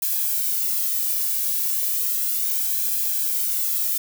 violet noise with flanger, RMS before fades -23 dBFS, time 0.02-3.98 s, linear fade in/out 5 ms, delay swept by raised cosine 1.2 to 1.79 ms, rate 0.34 Hz, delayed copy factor +0.55, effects none

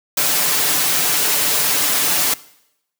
white noise with comb filter, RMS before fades -17 dBFS, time 0.17-2.34 s, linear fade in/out 5 ms, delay 6.8 ms, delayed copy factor +0.7, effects noise-tail reverb RT60 0.8 s tail -20 dB re dry + high-pass 150 Hz 12 dB/octave

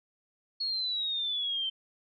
sine exponential sweep, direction down, 4349 to 3097 Hz, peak -29 dBFS, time 0.6-1.7 s, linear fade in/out 10 ms, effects none

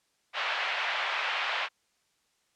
white band-pass noise, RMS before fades -31 dBFS, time 0.33-1.69 s, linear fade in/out 50 ms, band 650 to 3000 Hz, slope 24 dB/octave, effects white hiss -72 dBFS RMS until 2.55 s + low-pass 8000 Hz 12 dB/octave

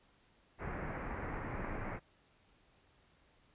pink low-pass noise, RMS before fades -41 dBFS, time 0.58-2 s, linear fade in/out 50 ms, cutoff 2200 Hz, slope 48 dB/octave, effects pink hiss -69 dBFS RMS until 3.54 s + resampled to 8000 Hz

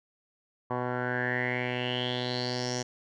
10% pulse tone with low-pass filter sweep, 124.2 Hz, B2, 10 cents sharp, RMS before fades -31 dBFS, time 0.7-2.83 s, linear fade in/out 10 ms, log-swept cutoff 1100 to 6100 Hz, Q 7.4, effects none

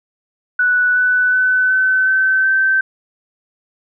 sine tone with pitch steps, 1480 / 1493.7 / 1507.6 / 1521.6 / 1535.7 / 1550 Hz, F#6 / F#6 / F#6 / F#6 / G6 / G6, 0 / +16 / +32 / +48 / -36 / -20 cents, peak -11 dBFS, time 0.59-2.81 s, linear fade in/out 5 ms, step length 370 ms, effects none

